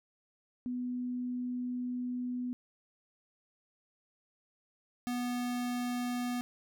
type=tone pair in turn; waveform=sine / square; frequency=247.9 / 245.1 Hz; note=B3 / B3; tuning=+7 / -13 cents; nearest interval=unison; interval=20 cents; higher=first; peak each=-33 / -33 dBFS; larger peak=neither; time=0.66-2.53 / 5.07-6.41 s; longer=first; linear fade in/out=0 ms; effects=none